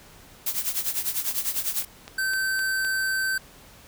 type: noise with tremolo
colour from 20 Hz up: blue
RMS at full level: -24 dBFS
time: 0.46-1.85 s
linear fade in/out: 5 ms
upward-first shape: triangle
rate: 10 Hz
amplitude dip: 85%
type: click train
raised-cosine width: 0.2 ms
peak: -21 dBFS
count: 7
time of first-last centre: 1.31-2.848 s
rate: 3.9 Hz
type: tone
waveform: square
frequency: 1545 Hz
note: G6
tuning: 26 cents flat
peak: -24 dBFS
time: 2.18-3.38 s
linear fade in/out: 5 ms
effects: pink hiss -50 dBFS RMS until 3.87 s